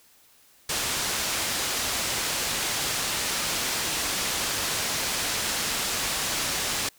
white low-pass noise, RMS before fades -28 dBFS, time 0.69-6.89 s, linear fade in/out 5 ms, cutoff 7800 Hz, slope 12 dB/octave, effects white hiss -58 dBFS RMS until 6.98 s

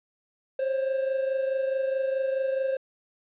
triangle tone pair together, 529.7 / 554.4 Hz, C5 / C#5, +21 / 0 cents, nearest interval minor second, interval 79 cents, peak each -23 / -31 dBFS, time 0.59-2.77 s, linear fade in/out 5 ms, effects resampled to 8000 Hz + 10-bit

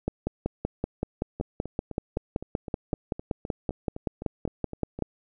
two click trains, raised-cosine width 2 ms, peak -22 / -13 dBFS, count 15 / 27, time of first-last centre 1.4-4.99 / 0.08-5.023 s, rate 3.9 / 5.26 Hz, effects none

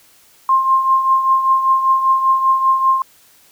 sine tone with tremolo, 1059 Hz, C6, 21 cents sharp, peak -8 dBFS, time 0.49-3.02 s, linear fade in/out 2 ms, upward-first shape triangle, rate 5.1 Hz, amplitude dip 65%, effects white hiss -50 dBFS RMS until 3.51 s

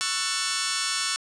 10% pulse chord, F# minor seventh, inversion second, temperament just, 1110 / 1332 / 1480 / 1776 Hz, C#6 / E6 / F#6 / A6, +2 / +18 / 0 / +16 cents, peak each -23 dBFS, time 0.01-1.16 s, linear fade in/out 0 ms, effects resampled to 22050 Hz + 8-bit

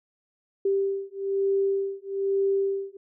sine beating tone pair, 392 / 393.1 Hz, G4 / G4, 0 / +5 cents, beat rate 1.1 Hz, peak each -26 dBFS, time 0.65-2.97 s, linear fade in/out 5 ms, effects none

